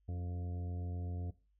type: harmonic tone with a mistuned harmonic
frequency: 88 Hz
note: F2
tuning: 14 cents sharp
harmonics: 1 / 2 / 3 / 4 / 5 / 6 / 7 / 8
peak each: -37 / -48 / -52 / -59 / -55 / -63 / -64 / -59 dBFS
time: 0.08-1.31 s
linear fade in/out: 10 ms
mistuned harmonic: 3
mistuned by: +30 cents
effects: noise-tail reverb RT60 0.3 s tail -18 dB re dry + added 50 Hz sine -70 dBFS peak until 1.59 s